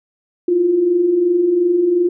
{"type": "tone pair together", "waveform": "sine", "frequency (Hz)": [329.6, 352.4], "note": ["E4", "F4"], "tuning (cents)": [0, 16], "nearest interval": "minor second", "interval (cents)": 116, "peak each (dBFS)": [-22, -12], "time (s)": [0.48, 2.09], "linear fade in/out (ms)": 5, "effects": []}